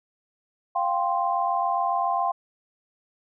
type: chord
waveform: sine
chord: F suspended second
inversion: none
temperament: just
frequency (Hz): 698.5 / 785.8 / 1047.7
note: F5 / G5 / C6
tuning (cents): 0 / +4 / +2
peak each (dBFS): -26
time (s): 0.75-2.32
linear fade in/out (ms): 10
effects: none